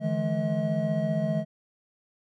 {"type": "tone cluster", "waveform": "triangle", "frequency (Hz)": [151.4, 166.7, 212.5, 638], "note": ["D#3", "E3", "G#3", "D#5"], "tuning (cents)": [-47, 20, 40, 43], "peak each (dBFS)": -28, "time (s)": [0, 1.45], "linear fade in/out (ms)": 50, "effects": []}